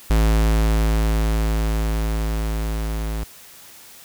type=tone with level ramp; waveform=square; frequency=54.3 Hz; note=A1; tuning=22 cents flat; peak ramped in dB=-14 to -24 dBFS; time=0.1-3.24 s; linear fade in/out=5 ms; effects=white hiss -44 dBFS RMS until 4.04 s